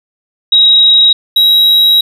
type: tone pair in turn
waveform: sine / triangle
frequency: 3818 / 3845 Hz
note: A#7 / B7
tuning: +41 / -47 cents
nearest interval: unison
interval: 12 cents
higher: second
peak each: -3 dBFS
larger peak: neither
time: 0.52-1.13 / 1.36-2.01 s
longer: second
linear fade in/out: 5 ms
effects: none